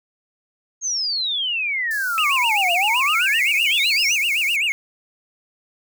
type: exponential two-way sweep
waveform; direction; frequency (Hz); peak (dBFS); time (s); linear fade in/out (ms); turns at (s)
sine; down then up; 6570 to 680 to 6570; -20; 0.81-4.18; 50; 2.73
type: high-pass noise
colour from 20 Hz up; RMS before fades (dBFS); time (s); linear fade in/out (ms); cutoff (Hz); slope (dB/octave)
white; -35; 1.91-4.56; 0; 4200; 96
type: tone with vibrato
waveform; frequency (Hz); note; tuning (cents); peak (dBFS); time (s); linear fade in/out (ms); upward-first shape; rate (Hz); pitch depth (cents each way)
triangle; 2489; D#7; 0; -16; 2.18-4.72; 0; sine; 7.8; 250
effects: none